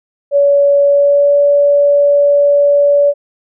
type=tone with pitch glide; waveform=sine; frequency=567 to 573.3 Hz; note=C#5 to D5; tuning=+39 to -42 cents; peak=-6 dBFS; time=0.31-3.14 s; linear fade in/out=50 ms; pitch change=+19 cents; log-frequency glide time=0.83-1.38 s; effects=none